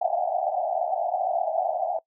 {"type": "band-pass noise", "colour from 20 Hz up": "white", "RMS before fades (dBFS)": -26, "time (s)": [0.01, 1.99], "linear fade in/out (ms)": 5, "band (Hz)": [630, 780], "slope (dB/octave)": 96, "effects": ["noise-tail reverb RT60 0.1 s tail -22 dB re dry"]}